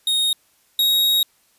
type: tone pair in turn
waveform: 45% pulse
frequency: 3729 / 3781 Hz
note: A#7 / A#7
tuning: 0 / +24 cents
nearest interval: unison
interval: 24 cents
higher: second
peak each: -17 / -15 dBFS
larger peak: second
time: 0.07-0.33 / 0.79-1.23 s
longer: second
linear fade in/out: 2 ms
effects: white hiss -60 dBFS RMS until 1.58 s + resampled to 32000 Hz